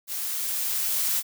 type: noise with level ramp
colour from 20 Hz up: blue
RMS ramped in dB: -31 to -24 dBFS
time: 0.07-1.23 s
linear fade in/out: 50 ms
effects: none